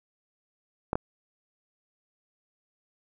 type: clicks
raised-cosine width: 1 ms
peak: -12 / -12 dBFS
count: 2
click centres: 0.931 / 0.955 s
effects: none